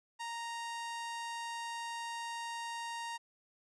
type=tone; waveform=sawtooth; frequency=931 Hz; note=A#5; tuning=2 cents flat; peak=-35 dBFS; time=0.19-3.18 s; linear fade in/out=20 ms; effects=resampled to 22050 Hz